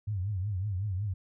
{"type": "tone with vibrato", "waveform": "sine", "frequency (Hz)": 98, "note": "G2", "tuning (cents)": 0, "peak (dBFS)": -29, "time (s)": [0.07, 1.14], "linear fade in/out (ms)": 10, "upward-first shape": "triangle", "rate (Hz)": 5.4, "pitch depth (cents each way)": 190, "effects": []}